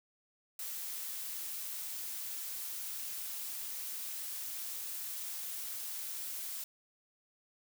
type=noise; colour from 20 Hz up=blue; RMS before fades=-41 dBFS; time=0.59-6.64 s; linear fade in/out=2 ms; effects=none